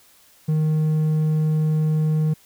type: tone with hard clipping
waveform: sine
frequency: 155.3 Hz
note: D#3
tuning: 3 cents flat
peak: -18 dBFS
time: 0.48-2.34 s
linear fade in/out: 10 ms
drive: 3 dB
effects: white hiss -54 dBFS RMS until 2.45 s